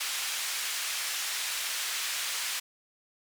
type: band-pass noise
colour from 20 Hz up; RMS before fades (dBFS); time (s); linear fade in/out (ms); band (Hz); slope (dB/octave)
pink; -33; 0-2.6; 10; 1900 to 12000; 12
effects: none